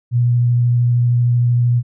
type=tone with vibrato; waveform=sine; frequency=121 Hz; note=B2; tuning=35 cents flat; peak=-11 dBFS; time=0.11-1.83 s; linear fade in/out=50 ms; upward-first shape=triangle; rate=13 Hz; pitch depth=13 cents each way; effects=none

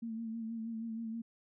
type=tone with vibrato; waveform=sine; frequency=226.2 Hz; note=A3; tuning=48 cents sharp; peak=-37 dBFS; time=0.02-1.22 s; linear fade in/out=10 ms; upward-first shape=sine; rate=6.3 Hz; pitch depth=38 cents each way; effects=none

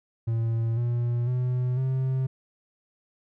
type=tone with pitch steps; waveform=triangle; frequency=114.3 / 119.71 / 125.37 / 131.3 Hz; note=A#2 / A#2 / B2 / C3; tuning=-34 / +46 / +26 / +6 cents; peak=-21 dBFS; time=0.27-2.27 s; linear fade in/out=10 ms; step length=500 ms; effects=none

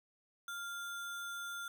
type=tone with sample-and-hold; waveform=sine; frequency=1396.9 Hz; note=F6; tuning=in tune; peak=-40 dBFS; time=0.48-1.68 s; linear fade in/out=2 ms; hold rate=4900 Hz; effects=none

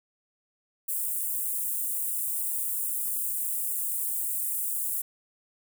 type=high-pass noise; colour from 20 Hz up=white; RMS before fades=-30 dBFS; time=0.88-5.02 s; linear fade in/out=10 ms; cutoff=8200 Hz; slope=48 dB/octave; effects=none

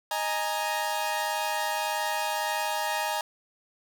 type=chord; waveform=sawtooth; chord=D# suspended fourth; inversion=none; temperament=equal; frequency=622.3 / 830.6 / 932.3 Hz; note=D#5 / G#5 / A#5; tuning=0 / 0 / 0 cents; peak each=-30 / -27 / -27 dBFS; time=0.11-3.21 s; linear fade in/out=2 ms; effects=none

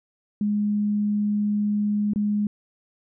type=tone with dropouts; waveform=sine; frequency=207.7 Hz; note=G#3; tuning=in tune; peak=-20 dBFS; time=0.41-2.47 s; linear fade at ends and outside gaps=2 ms; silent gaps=2.135-2.159 s; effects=none

